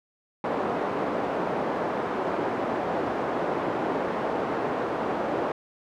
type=band-pass noise; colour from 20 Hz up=pink; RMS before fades=-28 dBFS; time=0.44-5.52 s; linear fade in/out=2 ms; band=330 to 930 Hz; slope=12 dB/octave; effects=none